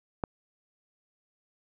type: click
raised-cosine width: 1 ms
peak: -15 dBFS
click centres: 0.238 s
effects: none